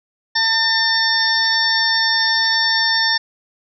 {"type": "harmonic tone", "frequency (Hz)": 901, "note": "A5", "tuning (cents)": 41, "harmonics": [1, 2, 4, 5, 6], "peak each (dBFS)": [-24, -18, -24, -24, -18], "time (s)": [0.35, 3.18], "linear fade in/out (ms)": 10, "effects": []}